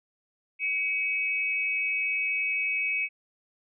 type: tone pair together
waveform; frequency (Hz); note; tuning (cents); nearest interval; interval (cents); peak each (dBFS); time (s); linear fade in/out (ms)
sine; 2254 / 2565; C#7 / E7; +28 / -48; major second; 224; -28; 0.59-3.09; 50
effects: none